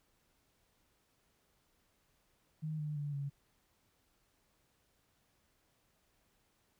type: tone with pitch steps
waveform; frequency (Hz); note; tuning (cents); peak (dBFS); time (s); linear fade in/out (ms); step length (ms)
sine; 155.56 / 150.43 / 145.48 / 140.69; D#3 / D3 / D3 / C#3; 0 / +42 / -16 / +26; -36; 2.62-3.3; 20; 170
effects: pink hiss -75 dBFS RMS until 6.79 s